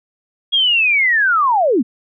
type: linear sweep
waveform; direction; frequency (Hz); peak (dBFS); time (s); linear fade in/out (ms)
sine; down; 3322 to 200; -11; 0.52-1.83; 20
effects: none